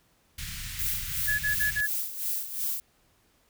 pink band-stop noise, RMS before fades -37 dBFS, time 0.38-1.81 s, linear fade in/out 5 ms, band 150 to 1700 Hz, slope 24 dB/octave
violet noise with tremolo, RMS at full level -29 dBFS, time 0.79-2.8 s, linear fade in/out 0 ms, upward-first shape sine, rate 2.8 Hz, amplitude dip 70%
sine tone bursts, 1700 Hz, G#6, 40 cents sharp, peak -24 dBFS, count 4, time 1.27-1.873 s, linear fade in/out 20 ms, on 120 ms, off 41 ms
effects pink hiss -66 dBFS RMS until 3.49 s

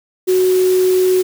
sine tone in noise, 370 Hz, F#4, in tune, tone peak -10 dBFS, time 0.27-1.23 s, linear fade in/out 20 ms, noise white, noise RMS -28 dBFS, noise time 0.27-1.23 s, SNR +15 dB, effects none

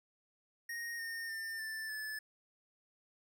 square tone with pitch steps, 1864.7 / 1831.6 / 1799.1 / 1767.2 / 1735.8 Hz, A#6 / A#6 / A6 / A6 / A6, 0 / -31 / +38 / +7 / -24 cents, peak -40 dBFS, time 0.69-2.19 s, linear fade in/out 5 ms, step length 300 ms, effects none

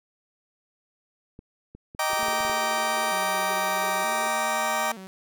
clicks, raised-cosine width 3 ms, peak -30 dBFS, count 9, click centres 1.391 / 1.75 / 1.949 / 2.133 / 2.23 / 2.284 / 2.405 / 2.451 / 2.497 s
30% pulse chord, Eb major seventh, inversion none, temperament just, 622.3 / 777.8 / 933.4 / 1166.7 Hz, Eb5 / G5 / Bb5 / D6, 0 / -14 / +2 / -12 cents, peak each -27 dBFS, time 1.99-4.92 s, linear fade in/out 5 ms
pink band-pass noise, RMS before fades -44 dBFS, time 2.1-4.27 s, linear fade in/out 0 ms, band 360 to 430 Hz, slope 96 dB/octave
sawtooth tone with vibrato, 207.7 Hz, G#3, in tune, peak -35 dBFS, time 2.19-5.07 s, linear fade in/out 0 ms, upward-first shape square, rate 0.54 Hz, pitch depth 160 cents each way
effects none

